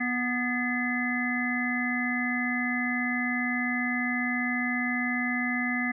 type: harmonic tone with a mistuned harmonic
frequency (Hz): 246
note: B3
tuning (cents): -7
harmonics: 1 / 3 / 5 / 7 / 8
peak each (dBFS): -29 / -37 / -40 / -33 / -30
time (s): 0-5.92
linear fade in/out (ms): 10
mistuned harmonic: 8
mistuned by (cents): +61
effects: none